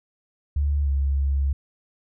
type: tone with pitch glide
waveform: sine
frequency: 72 to 69.15 Hz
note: D2 to C#2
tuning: -34 to -4 cents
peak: -19 dBFS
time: 0.56-1.53 s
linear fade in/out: 5 ms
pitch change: -70 cents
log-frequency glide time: 0.83-0.89 s
effects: none